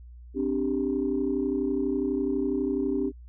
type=chord; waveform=sine; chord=C suspended second; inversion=none; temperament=equal; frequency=261.6 / 293.7 / 392 Hz; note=C4 / D4 / G4; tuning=0 / 0 / 0 cents; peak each=-28 dBFS; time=0.34-3.12 s; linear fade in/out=50 ms; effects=tanh soft clip ceiling -16 dBFS + added 60 Hz sine -43 dBFS peak until 3.28 s